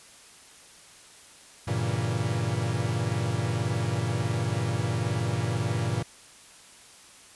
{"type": "chord", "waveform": "45% pulse", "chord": "G diminished seventh", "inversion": "none", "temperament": "equal", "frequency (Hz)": [98, 116.54, 138.59, 164.81], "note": ["G2", "Bb2", "Db3", "Fb3"], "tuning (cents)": [0, 0, 0, 0], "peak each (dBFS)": [-32, -28, -34, -34], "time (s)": [1.67, 6.03], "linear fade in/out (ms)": 10, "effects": ["white hiss -51 dBFS RMS until 7.35 s", "resampled to 24000 Hz"]}